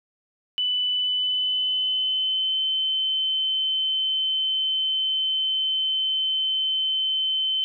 sine tone with pitch glide, 2989 to 3071 Hz, F#7 to G7, +17 to -36 cents, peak -21 dBFS, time 0.58-7.64 s, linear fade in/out 0 ms, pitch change +47 cents, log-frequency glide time 0.93-2.6 s, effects none

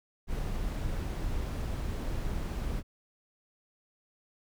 brown noise, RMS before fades -33 dBFS, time 0.27-2.83 s, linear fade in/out 50 ms, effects none

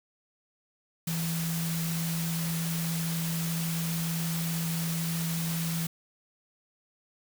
sine tone in noise, 165.5 Hz, E3, 7 cents sharp, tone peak -29 dBFS, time 1.07-5.87 s, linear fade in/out 5 ms, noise white, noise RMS -36 dBFS, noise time 1.07-5.87 s, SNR +4 dB, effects none

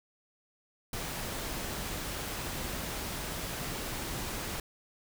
pink noise, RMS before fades -37 dBFS, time 0.93-4.6 s, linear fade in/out 2 ms, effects none

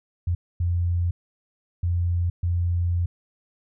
sine tone bursts at uneven times, 87.1 Hz, F2, 4 cents flat, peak -20 dBFS, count 4, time 0.27-0.35 / 0.6-1.11 / 1.83-2.3 / 2.43-3.06 s, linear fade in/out 5 ms, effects none

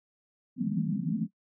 pink band-pass noise, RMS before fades -30 dBFS, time 0.56-1.28 s, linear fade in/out 50 ms, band 150 to 260 Hz, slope 96 dB/octave, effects noise-tail reverb RT60 0.1 s tail -19 dB re dry

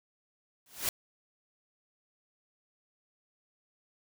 white noise with exponential growth, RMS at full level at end -27 dBFS, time 0.66-0.89 s, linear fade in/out 2 ms, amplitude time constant 50 ms, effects none

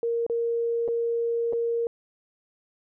sine tone with dropouts, 466.2 Hz, A#4, in tune, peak -23 dBFS, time 0.03-1.87 s, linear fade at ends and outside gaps 1 ms, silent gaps 0.265-0.298 / 0.879-0.885 / 1.526-1.532 s, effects none

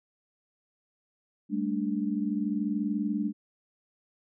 sine chord, G suspended second, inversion none, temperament equal with one note detuned, 199.65 / 220 / 293.7 Hz, G3 / A3 / D4, +32 / 0 / 0 cents, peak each -31 dBFS, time 1.49-3.33 s, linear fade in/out 50 ms, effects none

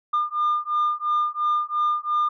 sine beating tone pair, 1205 / 1207.9 Hz, D6 / D6, +44 / +48 cents, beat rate 2.9 Hz, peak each -22 dBFS, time 0.13-2.29 s, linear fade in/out 10 ms, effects tanh soft clip ceiling -16 dBFS

